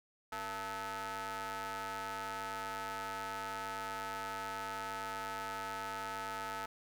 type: ring-modulated tone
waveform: sawtooth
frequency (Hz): 207.2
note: G#3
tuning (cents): -4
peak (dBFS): -32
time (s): 0.32-6.66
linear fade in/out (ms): 5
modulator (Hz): 1090
effects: none